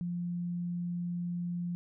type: tone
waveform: sine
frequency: 174.61 Hz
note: F3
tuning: in tune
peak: -32 dBFS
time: 0.01-1.75 s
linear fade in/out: 0 ms
effects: none